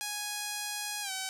5% pulse tone with pitch glide, 830.6 to 761.7 Hz, G#5 to G5, 0 to -50 cents, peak -22 dBFS, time 0.01-1.29 s, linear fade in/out 0 ms, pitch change -150 cents, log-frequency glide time 1.02-1.11 s, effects none

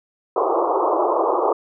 pink band-pass noise, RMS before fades -19 dBFS, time 0.36-1.53 s, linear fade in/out 5 ms, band 330 to 1200 Hz, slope 96 dB/octave, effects none

